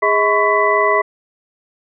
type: tone cluster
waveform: sine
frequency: 413.4 / 639 / 1014 / 1118 / 1989 Hz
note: G#4 / D#5 / B5 / C#6 / B6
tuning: -8 / +46 / +45 / +14 / +12 cents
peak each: -18 dBFS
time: 0.02-1.02 s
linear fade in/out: 10 ms
effects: none